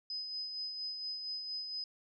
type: tone with tremolo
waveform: sine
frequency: 5030 Hz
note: D#8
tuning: 18 cents sharp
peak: -36 dBFS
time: 0.1-1.84 s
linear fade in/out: 2 ms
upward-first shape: sine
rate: 4.3 Hz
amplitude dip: 40%
effects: none